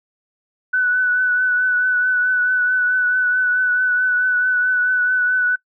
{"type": "tone with vibrato", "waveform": "sine", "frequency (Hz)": 1491, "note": "F#6", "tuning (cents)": 13, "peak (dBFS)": -14, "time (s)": [0.73, 5.56], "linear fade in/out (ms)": 10, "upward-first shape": "triangle", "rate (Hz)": 4.6, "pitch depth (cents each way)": 29, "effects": ["noise-tail reverb RT60 0.1 s tail -23 dB re dry"]}